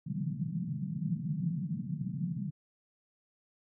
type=band-pass noise; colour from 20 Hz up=pink; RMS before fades=-35 dBFS; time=0.06-2.51 s; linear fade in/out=10 ms; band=140 to 200 Hz; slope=48 dB/octave; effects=none